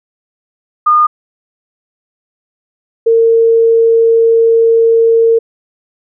sine tone pair in turn, 1219 / 456.6 Hz, D#6 / A#4, -36 / -36 cents, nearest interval octave + perfect fourth, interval 1700 cents, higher first, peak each -5 dBFS, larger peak neither, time 0.86-1.07 / 3.06-5.39 s, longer second, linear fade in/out 10 ms, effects none

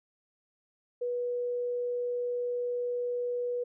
sine tone, 487.5 Hz, B4, 23 cents flat, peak -29 dBFS, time 1.01-3.64 s, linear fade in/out 10 ms, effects none

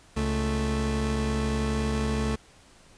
30% pulse tone pair together, 69.3 / 220 Hz, C#2 / A3, 0 / 0 cents, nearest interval octave + minor sixth, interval 2000 cents, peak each -25 dBFS, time 0.16-2.36 s, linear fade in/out 10 ms, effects pink hiss -55 dBFS RMS until 2.97 s + resampled to 22050 Hz

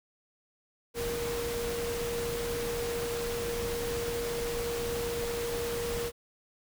sine tone in noise, 471.7 Hz, A#4, 20 cents sharp, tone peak -32 dBFS, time 0.94-6.12 s, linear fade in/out 50 ms, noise pink, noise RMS -37 dBFS, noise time 0.94-6.12 s, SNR +2 dB, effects none

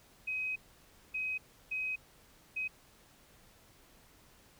sine tone bursts at uneven times, 2527 Hz, D#7, 26 cents sharp, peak -33 dBFS, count 4, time 0.27-0.56 / 1.14-1.38 / 1.71-1.96 / 2.56-2.68 s, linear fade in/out 10 ms, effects pink hiss -62 dBFS RMS until 4.59 s

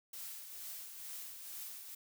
blue noise with tremolo, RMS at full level -45 dBFS, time 0.13-1.95 s, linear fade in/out 5 ms, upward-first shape triangle, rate 2.2 Hz, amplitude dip 50%, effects none

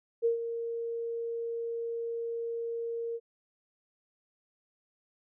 sine tone with ADSR envelope, 463.9 Hz, A#4, 8 cents flat, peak -22 dBFS, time 0.22-3.2 s, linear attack 33 ms, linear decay 120 ms, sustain -10 dB, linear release 47 ms, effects none

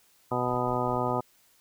harmonic tone, 124 Hz, B2, 7 cents sharp, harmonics 1 / 2 / 3 / 4 / 5 / 6 / 7 / 8 / 10, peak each -34 / -34 / -34 / -34 / -34 / -34 / -34 / -34 / -34 dBFS, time 0.31-1.21 s, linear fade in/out 10 ms
brown noise with tremolo, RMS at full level -48 dBFS, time 0.47-1.12 s, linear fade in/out 10 ms, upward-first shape square, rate 5 Hz, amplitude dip 65%
effects white hiss -63 dBFS RMS until 1.6 s

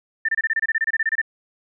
sine tone bursts, 1790 Hz, A6, 29 cents sharp, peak -17 dBFS, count 16, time 0.25-1.216 s, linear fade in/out 5 ms, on 36 ms, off 26 ms, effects none

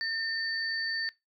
sine tone pair together, 1806 / 4551 Hz, A6 / C#8, +45 / +45 cents, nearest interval octave + major third, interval 1600 cents, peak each -32 / -34 dBFS, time 0.01-1.09 s, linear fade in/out 0 ms, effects noise-tail reverb RT60 0.2 s tail -21 dB re dry

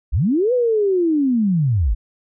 sine linear two-way sweep, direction up then down, 41.2 to 508 to 41.2 Hz, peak -14 dBFS, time 0.12-1.95 s, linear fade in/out 20 ms, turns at 0.53 s, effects none

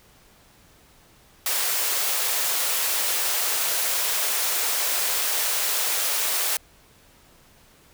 white high-pass noise, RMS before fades -24 dBFS, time 1.46-6.57 s, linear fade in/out 2 ms, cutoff 430 Hz, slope 24 dB/octave, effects pink hiss -55 dBFS RMS until 7.93 s

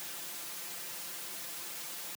white noise with comb filter, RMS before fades -42 dBFS, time 0-2.15 s, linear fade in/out 0 ms, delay 5.8 ms, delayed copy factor +1, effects high-pass 150 Hz 12 dB/octave

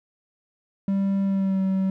triangle tone with pitch glide, 196 to 190.97 Hz, G3 to G3, 0 to -45 cents, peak -18 dBFS, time 0.88-1.9 s, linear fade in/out 2 ms, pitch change -45 cents, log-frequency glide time 1.24-1.61 s, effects none

